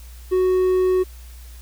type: tone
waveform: triangle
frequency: 370 Hz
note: F#4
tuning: in tune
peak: -13 dBFS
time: 0.31-1.04 s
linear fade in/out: 20 ms
effects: added 60 Hz sine -37 dBFS peak until 1.61 s + white hiss -49 dBFS RMS until 1.61 s